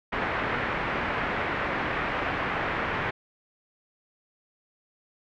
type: low-pass noise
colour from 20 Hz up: white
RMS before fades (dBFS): -29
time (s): 0.12-3.11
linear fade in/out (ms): 10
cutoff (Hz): 2100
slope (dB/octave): 24
effects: none